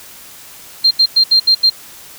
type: tone bursts at uneven times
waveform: sine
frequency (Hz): 4182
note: C8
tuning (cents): -2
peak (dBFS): -6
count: 6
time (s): 0.84-0.91 / 0.99-1.06 / 1.16-1.24 / 1.31-1.4 / 1.47-1.55 / 1.63-1.7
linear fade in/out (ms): 10
effects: white hiss -37 dBFS RMS until 2.18 s